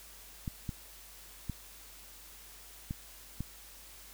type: clicks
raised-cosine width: 5 ms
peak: -23 dBFS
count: 5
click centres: 0.478 / 0.692 / 1.497 / 2.909 / 3.406 s
effects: added 49 Hz sine -58 dBFS peak until 4.13 s + white hiss -53 dBFS RMS until 4.13 s